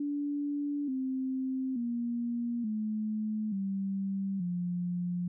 sine tone with pitch steps, 288.8 / 261.8 / 237.3 / 215.1 / 194.99 / 176.75 Hz, D4 / C4 / A#3 / A3 / G3 / F3, -29 / +1 / +31 / -39 / -9 / +21 cents, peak -30 dBFS, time 0-5.28 s, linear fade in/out 5 ms, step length 880 ms, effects none

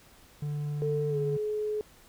triangle tone, 147.3 Hz, D3, 6 cents sharp, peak -28 dBFS, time 0.42-1.37 s, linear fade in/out 5 ms
sine tone with pitch glide, 444.8 to 424.5 Hz, A4 to G#4, +19 to +38 cents, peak -28 dBFS, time 0.82-1.81 s, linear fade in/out 0 ms, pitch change -81 cents, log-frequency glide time 1.09-1.17 s
effects pink hiss -57 dBFS RMS until 2.08 s

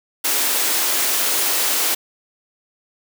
white high-pass noise, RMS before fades -19 dBFS, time 0.24-1.95 s, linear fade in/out 10 ms, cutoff 270 Hz, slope 24 dB/octave, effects none

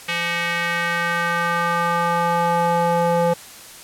square tone with band-pass filter sweep, 171.3 Hz, F3, 33 cents flat, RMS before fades -20 dBFS, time 0.08-3.34 s, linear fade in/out 10 ms, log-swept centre 2500 to 630 Hz, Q 2.1, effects white hiss -40 dBFS RMS until 3.83 s + low-pass 12000 Hz 12 dB/octave

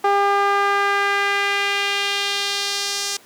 sawtooth tone with band-pass filter sweep, 401.3 Hz, G4, 41 cents sharp, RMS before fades -20 dBFS, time 0.04-3.17 s, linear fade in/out 5 ms, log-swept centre 890 to 6000 Hz, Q 1.6, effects pink hiss -48 dBFS RMS until 3.25 s + high-pass 200 Hz 12 dB/octave

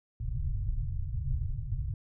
pink low-pass noise, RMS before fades -32 dBFS, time 0.2-1.94 s, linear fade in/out 2 ms, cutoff 140 Hz, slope 96 dB/octave, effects none

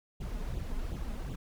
brown noise with flanger, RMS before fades -36 dBFS, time 0.2-1.36 s, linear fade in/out 10 ms, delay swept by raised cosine 0.27 to 4.87 ms, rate 2.7 Hz, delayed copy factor +0.8, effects none

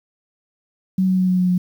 sine tone with pitch steps, 187.8 / 186.29 / 184.79 / 183.3 / 181.82 / 180.36 Hz, F#3 / F#3 / F#3 / F#3 / F#3 / F#3, +26 / +12 / -2 / -16 / -30 / -44 cents, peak -14 dBFS, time 0.98-1.58 s, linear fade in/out 5 ms, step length 100 ms, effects 8-bit

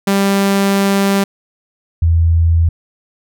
sawtooth / sine tone pair in turn, 197.4 / 83 Hz, G3 / E2, +12 / +12 cents, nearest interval octave + minor third, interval 1500 cents, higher first, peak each -7 / -8 dBFS, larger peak first, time 0.07-1.24 / 2.02-2.69 s, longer first, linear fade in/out 5 ms, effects none

